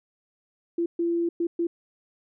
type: tone bursts at uneven times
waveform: sine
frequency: 340 Hz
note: F4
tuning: 46 cents flat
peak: -22 dBFS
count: 4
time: 0.78-0.86 / 0.99-1.29 / 1.4-1.47 / 1.59-1.67 s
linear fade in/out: 5 ms
effects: none